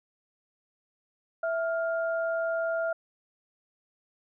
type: tone pair together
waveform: sine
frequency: 659.3 / 1402.7 Hz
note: E5 / F6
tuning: 0 / +7 cents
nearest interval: octave + minor second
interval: 1307 cents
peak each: -27 / -33 dBFS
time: 1.43-2.93 s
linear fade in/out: 5 ms
effects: none